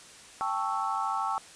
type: chord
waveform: sine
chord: A dominant seventh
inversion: third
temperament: equal with one note detuned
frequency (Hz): 787.2 / 880 / 1108.7 / 1318.5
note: G5 / A5 / C#6 / E6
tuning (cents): +7 / 0 / 0 / 0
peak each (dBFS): -33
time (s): 0.41-1.38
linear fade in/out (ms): 0
effects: white hiss -50 dBFS RMS until 1.55 s + resampled to 22050 Hz